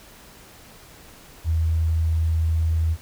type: tone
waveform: sine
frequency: 81 Hz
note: E2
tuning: 30 cents flat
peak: -18 dBFS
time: 1.44-2.97 s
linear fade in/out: 50 ms
effects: pink hiss -47 dBFS RMS until 3.01 s